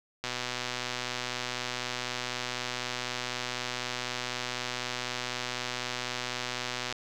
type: click train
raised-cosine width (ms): 0.2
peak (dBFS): -15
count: 830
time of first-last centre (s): 0.24-6.925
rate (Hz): 124
effects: none